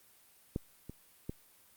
clicks, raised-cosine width 3 ms, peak -20 / -30 / -24 dBFS, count 3, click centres 0.561 / 0.896 / 1.295 s, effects white hiss -63 dBFS RMS until 1.76 s + Opus 32 kbps

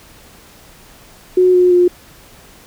sine tone with pitch steps, 365.9 / 360.7 / 355.5 Hz, F#4 / F#4 / F4, -19 / -44 / +31 cents, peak -7 dBFS, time 1.37-1.88 s, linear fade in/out 5 ms, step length 170 ms, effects pink hiss -43 dBFS RMS until 2.66 s

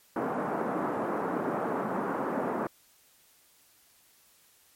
pink band-pass noise, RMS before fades -31 dBFS, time 0.16-2.67 s, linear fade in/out 2 ms, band 200 to 1300 Hz, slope 24 dB/octave, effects white hiss -62 dBFS RMS until 4.75 s + MP3 64 kbps

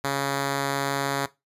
5% pulse tone, 138.9 Hz, C#3, 4 cents sharp, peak -13 dBFS, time 0.04-1.26 s, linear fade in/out 5 ms, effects noise-tail reverb RT60 0.2 s tail -17 dB re dry + resampled to 32000 Hz

